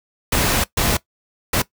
pink noise bursts at uneven times, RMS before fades -18 dBFS, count 3, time 0.32-0.64 / 0.77-0.97 / 1.53-1.62 s, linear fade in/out 5 ms, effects noise-tail reverb RT60 0.1 s tail -18 dB re dry

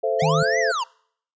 sine chord, A minor, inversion none, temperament equal with one note detuned, 440 / 523.3 / 674.7 Hz, A4 / C5 / E5, 0 / 0 / +40 cents, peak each -24 dBFS, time 0.03-0.72 s, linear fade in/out 10 ms
square linear two-way sweep, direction up then down, 593 to 2052 to 879 Hz, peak -23 dBFS, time 0.19-0.84 s, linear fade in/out 10 ms, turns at 0.59 s
sine tone, 155.56 Hz, D#3, in tune, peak -20 dBFS, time 0.22-0.43 s, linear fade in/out 5 ms
effects noise-tail reverb RT60 0.6 s tail -25 dB re dry + resampled to 16000 Hz

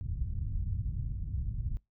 white low-pass noise, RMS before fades -34 dBFS, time 0.01-1.77 s, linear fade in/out 0 ms, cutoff 110 Hz, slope 24 dB/octave, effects noise-tail reverb RT60 0.2 s tail -24 dB re dry

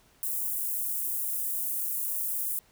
white high-pass noise, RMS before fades -31 dBFS, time 0.23-2.59 s, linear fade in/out 0 ms, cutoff 9800 Hz, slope 24 dB/octave, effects pink hiss -62 dBFS RMS until 2.71 s

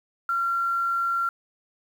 sine tone with quantisation, 1372 Hz, F6, 31 cents flat, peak -22 dBFS, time 0.29-1.29 s, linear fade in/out 2 ms, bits 8, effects none

